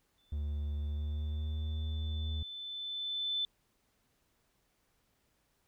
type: tone with exponential growth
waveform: sine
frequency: 3520 Hz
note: A7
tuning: in tune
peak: -30 dBFS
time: 0.18-3.45 s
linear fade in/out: 1 ms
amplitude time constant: 710 ms
type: tone with pitch glide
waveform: triangle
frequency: 73.42 to 77.79 Hz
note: D2 to D#2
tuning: 0 to 0 cents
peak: -31 dBFS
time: 0.32-2.43 s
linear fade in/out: 5 ms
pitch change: +100 cents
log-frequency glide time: 0.78-1.71 s
effects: pink hiss -75 dBFS RMS until 5.67 s